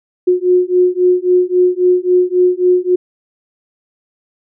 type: beating tone pair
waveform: sine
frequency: 360 / 363.7 Hz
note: F#4 / F#4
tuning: -47 / -30 cents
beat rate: 3.7 Hz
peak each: -12 dBFS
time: 0.27-2.96 s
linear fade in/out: 10 ms
effects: none